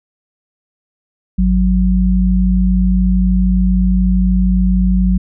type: tone pair together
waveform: sine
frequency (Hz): 51.97 / 185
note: G#1 / F#3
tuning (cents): +2 / 0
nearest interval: octave + minor seventh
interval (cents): 2198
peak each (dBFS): -12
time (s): 1.38-5.18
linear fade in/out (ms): 10
effects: none